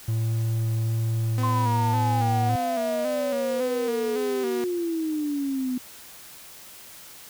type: tone with pitch glide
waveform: triangle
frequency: 112.7 to 111.15 Hz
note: A2 to A2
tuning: +42 to +18 cents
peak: -20 dBFS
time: 0.08-2.56 s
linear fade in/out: 5 ms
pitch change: -24 cents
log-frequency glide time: 1.56-1.84 s
type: tone with vibrato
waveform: sawtooth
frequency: 246.9 Hz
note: B3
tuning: in tune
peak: -26 dBFS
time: 1.38-4.64 s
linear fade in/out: 0 ms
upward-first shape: square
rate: 1.8 Hz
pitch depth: 54 cents each way
type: exponential sweep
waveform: sine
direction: down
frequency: 1046.5 to 248.9 Hz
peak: -24 dBFS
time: 1.43-5.78 s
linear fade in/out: 5 ms
effects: white hiss -45 dBFS RMS until 7.29 s